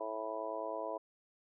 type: harmonic tone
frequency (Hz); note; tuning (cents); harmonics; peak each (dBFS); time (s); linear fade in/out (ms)
109.5; A2; -8; 3 / 4 / 5 / 6 / 7 / 8 / 9; -48 / -45 / -43 / -41 / -51 / -52 / -43; 0-0.98; 10
effects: none